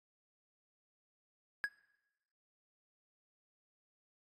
triangle tone with exponential decay, 1661.2 Hz, G#6, in tune, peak -26 dBFS, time 1.64-1.71 s, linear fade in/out 0 ms, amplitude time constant 15 ms, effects noise-tail reverb RT60 1.0 s tail -21 dB re dry + AAC 64 kbps

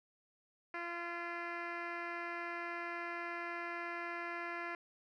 10% pulse tone with low-pass filter, 343.6 Hz, F4, 28 cents flat, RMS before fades -42 dBFS, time 0.74-4.75 s, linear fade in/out 2 ms, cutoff 2200 Hz, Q 2, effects none

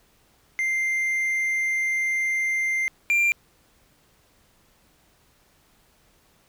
triangle tone pair in turn, 2093 / 2378 Hz, C7 / D7, 0 / +21 cents, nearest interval major second, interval 221 cents, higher second, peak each -20 / -16 dBFS, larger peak second, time 0.59-2.88 / 3.1-3.32 s, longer first, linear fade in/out 0 ms, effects pink hiss -61 dBFS RMS until 6.48 s

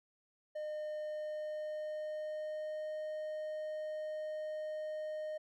triangle tone with pitch glide, 609 to 616.4 Hz, D#5 to D#5, -37 to -16 cents, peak -36 dBFS, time 0.55-5.38 s, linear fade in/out 10 ms, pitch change +21 cents, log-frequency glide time 0.99-2.91 s, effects none

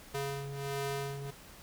sawtooth ring-modulated tone, 278.6 Hz, C#4, 9 cents sharp, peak -28 dBFS, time 0.14-1.31 s, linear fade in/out 10 ms, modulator 140 Hz, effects pink hiss -53 dBFS RMS until 1.62 s

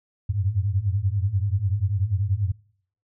sine tone cluster, 88.2 / 94.6 / 104.9 Hz, F2 / F#2 / G#2, +18 / +39 / +18 cents, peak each -31 / -24 / -24 dBFS, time 0.29-2.52 s, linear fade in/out 10 ms, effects noise-tail reverb RT60 0.6 s tail -24 dB re dry

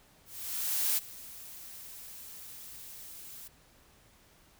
blue noise with ADSR envelope, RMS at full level -28 dBFS, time 0.25-3.48 s, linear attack 720 ms, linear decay 25 ms, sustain -19 dB, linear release 7 ms, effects pink hiss -62 dBFS RMS until 4.59 s

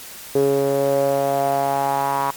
sawtooth tone with band-pass filter sweep, 138.59 Hz, C#3, in tune, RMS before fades -19 dBFS, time 0.35-2.31 s, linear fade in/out 5 ms, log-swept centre 420 to 1000 Hz, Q 5.2, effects white hiss -37 dBFS RMS until 2.36 s + MP3 96 kbps

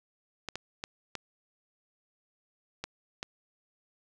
clicks, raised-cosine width 0.2 ms, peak -18 dBFS, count 6, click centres 0.487 / 0.556 / 0.839 / 1.153 / 2.84 / 3.229 s, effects none

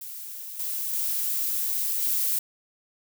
violet noise with level steps, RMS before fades -38 / -30 / -27 / -25 dBFS, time 0.01-2.39 s, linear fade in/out 5 ms, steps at 0.59 / 0.93 / 2.02 s, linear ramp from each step 5 ms, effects none

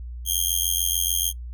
10% pulse tone with amplitude modulation, 3216 Hz, G7, 44 cents sharp, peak -9 dBFS, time 0.25-1.33 s, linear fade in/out 50 ms, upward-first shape sine, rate 86.8 Hz, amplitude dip 95%, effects noise-tail reverb RT60 0.1 s tail -21 dB re dry + added 60 Hz sine -32 dBFS peak until 1.53 s

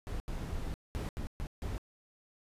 brown noise bursts at uneven times, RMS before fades -37 dBFS, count 6, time 0.07-0.2 / 0.28-0.74 / 0.95-1.09 / 1.17-1.27 / 1.4-1.47 / 1.62-1.78 s, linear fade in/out 0 ms, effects resampled to 32000 Hz

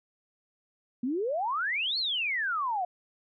sine exponential two-way sweep, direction up then down, 233.1 to 4435 to 693 Hz, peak -27 dBFS, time 1.03-2.85 s, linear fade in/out 5 ms, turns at 1.98 s, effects none

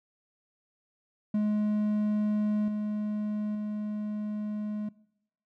triangle tone with level steps, 210.6 Hz, G#3, 24 cents sharp, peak -22 / -26 / -28 dBFS, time 1.34-4.89 s, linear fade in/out 5 ms, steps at 2.68 / 3.55 s, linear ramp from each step 2 ms, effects noise-tail reverb RT60 0.8 s tail -22 dB re dry

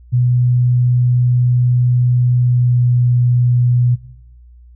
sine tone with pitch glide, 123.47 to 122.62 Hz, B2 to B2, 0 to -12 cents, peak -10 dBFS, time 0.12-3.96 s, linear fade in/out 20 ms, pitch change -12 cents, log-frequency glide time 2.43-2.81 s, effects noise-tail reverb RT60 0.9 s tail -19 dB re dry + added 60 Hz sine -39 dBFS peak until 4.75 s

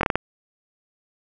slowing click train, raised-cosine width 0.5 ms, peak -4 dBFS, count 5, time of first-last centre 0.01-0.156 s, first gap 22 ms, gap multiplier 1.35, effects none

